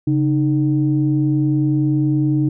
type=tone pair together; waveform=sine; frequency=138.09 / 306.8 Hz; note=C#3 / D#4; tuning=-6 / -24 cents; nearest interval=octave + major second; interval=1382 cents; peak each=-16 dBFS; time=0.07-2.49 s; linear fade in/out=5 ms; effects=tanh soft clip ceiling -6 dBFS